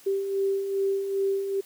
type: beating tone pair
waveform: sine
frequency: 389.7 / 392.2 Hz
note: G4 / G4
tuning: -10 / +1 cents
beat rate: 2.5 Hz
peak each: -33 / -24 dBFS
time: 0.06-1.61 s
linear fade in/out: 10 ms
effects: white hiss -53 dBFS RMS until 1.65 s + high-pass 100 Hz 12 dB/octave